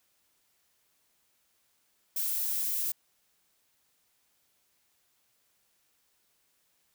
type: noise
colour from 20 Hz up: violet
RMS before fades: -31 dBFS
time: 2.16-2.92 s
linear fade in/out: 5 ms
effects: white hiss -72 dBFS RMS until 6.94 s